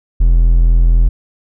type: tone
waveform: triangle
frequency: 42 Hz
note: E1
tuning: 33 cents sharp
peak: -4 dBFS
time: 0.2-1.09 s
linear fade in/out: 10 ms
effects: none